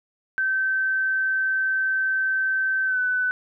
sine tone with pitch glide, 1545 to 1501.9 Hz, G6 to F#6, -26 to +25 cents, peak -20 dBFS, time 0.38-3.31 s, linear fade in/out 0 ms, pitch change -49 cents, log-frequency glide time 2.85-2.99 s, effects none

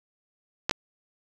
clicks, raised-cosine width 0.2 ms, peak -6 dBFS, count 2, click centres 0.695 / 0.711 s, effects none

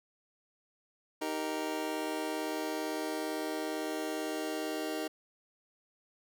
25% pulse chord, Eb major, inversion none, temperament just, 311.1 / 388.9 / 466.7 Hz, Eb4 / G4 / Bb4, 0 / -14 / +2 cents, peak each -32 / -36 / -36 dBFS, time 1.21-5.08 s, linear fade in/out 10 ms, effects none

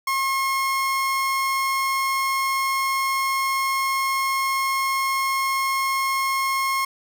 30% pulse tone, 1077 Hz, C6, 50 cents sharp, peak -18 dBFS, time 0.07-6.85 s, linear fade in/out 5 ms, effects none

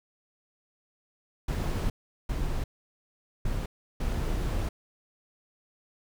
brown noise bursts at uneven times, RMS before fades -29 dBFS, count 4, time 1.48-1.9 / 2.29-2.64 / 3.45-3.66 / 4-4.69 s, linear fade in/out 5 ms, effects none

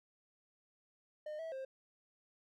triangle tone with pitch steps, 608 / 650 / 530 Hz, D#5 / E5 / C5, -40 / -24 / +22 cents, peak -39 dBFS, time 1.26-1.65 s, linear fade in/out 5 ms, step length 130 ms, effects none

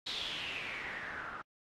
white noise with low-pass filter sweep, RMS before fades -41 dBFS, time 0.06-1.42 s, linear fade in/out 10 ms, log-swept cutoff 3900 to 1300 Hz, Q 5.5, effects AAC 48 kbps

